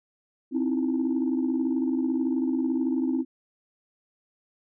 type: tone cluster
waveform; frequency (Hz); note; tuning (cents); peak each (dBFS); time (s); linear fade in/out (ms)
sine; 261 / 314.4 / 332.6; C4 / D#4 / E4; -4 / +18 / +16; -24 / -28 / -29; 0.51-3.25; 50
effects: tanh soft clip ceiling -17 dBFS